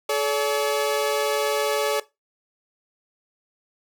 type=tone pair together; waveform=sawtooth; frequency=429.4 / 570 Hz; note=A4 / C#5; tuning=-42 / +48 cents; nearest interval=perfect fourth; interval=490 cents; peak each=-20 dBFS; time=0.09-2 s; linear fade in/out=5 ms; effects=noise-tail reverb RT60 0.2 s tail -17 dB re dry